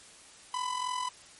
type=tone with amplitude modulation; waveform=45% pulse; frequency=1000 Hz; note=B5; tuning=21 cents sharp; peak=-28 dBFS; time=0.54-1.09 s; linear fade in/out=2 ms; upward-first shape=sine; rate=43.3 Hz; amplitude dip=65%; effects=white hiss -53 dBFS RMS until 1.39 s + MP3 48 kbps